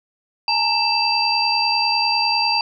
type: tone cluster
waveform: sine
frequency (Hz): 845 / 915 / 2655 / 4697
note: G#5 / A#5 / E7 / D8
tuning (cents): +30 / -32 / +12 / -1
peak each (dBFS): -23 / -23 / -23 / -19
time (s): 0.48-2.61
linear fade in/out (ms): 2
effects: none